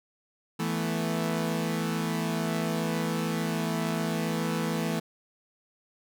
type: chord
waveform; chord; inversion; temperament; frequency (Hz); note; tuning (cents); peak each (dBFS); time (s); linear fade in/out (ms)
sawtooth; E suspended fourth; none; equal; 164.81 / 220 / 246.9; E3 / A3 / B3; 0 / 0 / 0; -26 / -27 / -32; 0.59-5; 10
effects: none